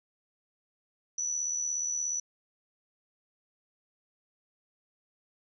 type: tone with amplitude modulation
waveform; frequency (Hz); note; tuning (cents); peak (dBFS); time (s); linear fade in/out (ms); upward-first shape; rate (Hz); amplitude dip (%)
sine; 5930; F#8; +3; -27; 1.18-2.2; 5; sine; 76.9; 50
effects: none